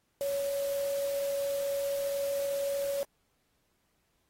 sine tone in noise, 560 Hz, C#5, 18 cents sharp, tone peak -29 dBFS, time 0.21-3.03 s, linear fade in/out 0 ms, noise white, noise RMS -44 dBFS, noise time 0.21-3.03 s, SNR +12 dB, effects pink hiss -75 dBFS RMS until 4.29 s + AAC 48 kbps

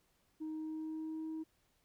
sine tone with pitch glide, 312.8 to 317.5 Hz, D#4 to D#4, +9 to +35 cents, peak -37 dBFS, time 0.4-1.44 s, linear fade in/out 20 ms, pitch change +26 cents, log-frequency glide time 0.52-1.28 s, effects tanh soft clip ceiling -37 dBFS + pink hiss -75 dBFS RMS until 1.84 s

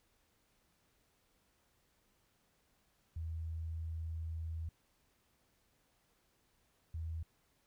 sine tone bursts at uneven times, 81.2 Hz, E2, 26 cents flat, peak -38 dBFS, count 2, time 3.16-4.69 / 6.94-7.23 s, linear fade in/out 5 ms, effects pink hiss -75 dBFS RMS until 7.66 s

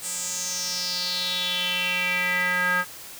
square tone with band-pass filter sweep, 180 Hz, F#3, 47 cents flat, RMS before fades -26 dBFS, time 0.01-2.85 s, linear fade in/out 50 ms, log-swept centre 8400 to 1500 Hz, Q 5.1, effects white hiss -41 dBFS RMS until 3.19 s

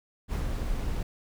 brown noise with ADSR envelope, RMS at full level -27 dBFS, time 0.28-1.03 s, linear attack 57 ms, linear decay 100 ms, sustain -3 dB, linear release 4 ms, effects none

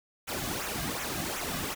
pink noise with flanger, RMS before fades -34 dBFS, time 0.27-1.75 s, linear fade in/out 20 ms, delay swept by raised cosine 0.21 to 2.21 ms, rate 2.7 Hz, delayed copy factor -0.7, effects none

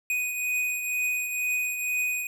square beating tone pair, 2489 / 2491.1 Hz, D#7 / D#7, 0 / +1 cents, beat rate 2.1 Hz, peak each -27 / -36 dBFS, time 0.1-2.27 s, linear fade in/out 2 ms, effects none

